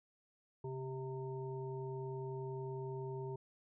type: harmonic tone with a mistuned harmonic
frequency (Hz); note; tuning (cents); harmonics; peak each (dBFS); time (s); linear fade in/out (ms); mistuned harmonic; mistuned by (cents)
130.81; C3; 0; 1 / 3 / 5 / 7; -43 / -43 / -58 / -51; 0.64-3.36; 5; 1; +45
effects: none